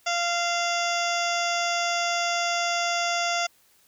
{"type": "harmonic tone", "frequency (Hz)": 692, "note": "F5", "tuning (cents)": -16, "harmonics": [1, 2, 3, 4, 5, 7, 8, 9, 10], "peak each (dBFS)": [-27, -30, -32, -33, -34, -35, -36, -37, -37], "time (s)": [0.06, 3.47], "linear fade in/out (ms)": 10, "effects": ["white hiss -61 dBFS RMS until 3.87 s"]}